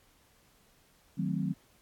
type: chord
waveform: sine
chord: D# diminished seventh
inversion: none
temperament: equal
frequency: 155.56 / 185 / 220 / 261.6 Hz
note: D#3 / F#3 / A3 / C4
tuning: 0 / 0 / 0 / 0 cents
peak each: -34 / -32 / -38 / -37 dBFS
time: 1.17-1.54 s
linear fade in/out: 20 ms
effects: pink hiss -65 dBFS RMS until 1.81 s + AAC 64 kbps